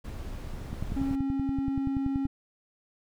brown noise, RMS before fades -37 dBFS, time 0.04-1.16 s, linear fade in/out 10 ms
click train, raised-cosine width 5 ms, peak -20 dBFS, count 17, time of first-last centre 0.73-2.254 s, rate 10.5 Hz
triangle tone, 272.2 Hz, C#4, 31 cents flat, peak -25 dBFS, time 0.96-2.27 s, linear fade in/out 10 ms
effects none

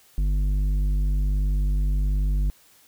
sine tone with tanh clipping, 49.36 Hz, G1, 13 cents sharp, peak -21 dBFS, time 0.18-2.5 s, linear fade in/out 0 ms, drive 9 dB, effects white hiss -56 dBFS RMS until 2.87 s

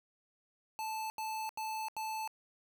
square tone bursts, 875 Hz, A5, 10 cents flat, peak -37 dBFS, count 4, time 0.79-2.276 s, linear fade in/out 0 ms, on 310 ms, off 82 ms, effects none

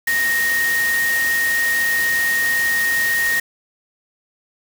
sine tone in noise, 1861 Hz, A#6, 3 cents flat, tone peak -16 dBFS, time 0.07-3.4 s, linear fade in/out 5 ms, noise white, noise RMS -26 dBFS, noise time 0.07-3.4 s, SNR +7 dB, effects none

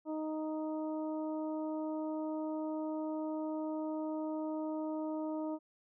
harmonic tone, 311.1 Hz, D#4, in tune, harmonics 1 / 2 / 3 / 4, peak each -36 / -41 / -46 / -54 dBFS, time 0.05-5.59 s, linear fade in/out 50 ms, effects none

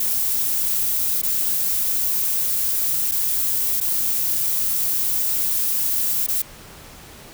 violet noise with dropouts, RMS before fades -21 dBFS, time 0-6.42 s, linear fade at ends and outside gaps 5 ms, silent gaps 1.217-1.231 / 3.114-3.119 / 3.803-3.81 / 6.265-6.284 s, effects pink hiss -42 dBFS RMS until 7.33 s

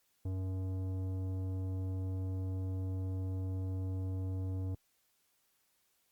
sine tone with tanh clipping, 94 Hz, F#2, 28 cents sharp, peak -36 dBFS, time 0.25-4.75 s, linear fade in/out 5 ms, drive 13 dB, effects white hiss -75 dBFS RMS until 6.11 s + Opus 48 kbps

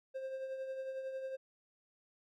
triangle tone with tremolo, 529 Hz, C5, 19 cents sharp, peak -35 dBFS, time 0.14-1.37 s, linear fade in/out 20 ms, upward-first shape triangle, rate 11 Hz, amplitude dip 50%, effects none

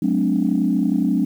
sine chord, D dominant seventh, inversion first, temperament equal with one note detuned, 185 / 214.9 / 261.6 / 293.7 Hz, F#3 / A3 / C4 / D4, 0 / -41 / 0 / 0 cents, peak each -21 dBFS, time 0.02-1.25 s, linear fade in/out 5 ms, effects tanh soft clip ceiling -7 dBFS + 8-bit

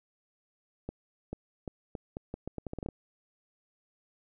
accelerating click train, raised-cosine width 2 ms, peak -23 dBFS, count 14, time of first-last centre 0.89-2.887 s, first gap 440 ms, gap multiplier 0.79, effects none

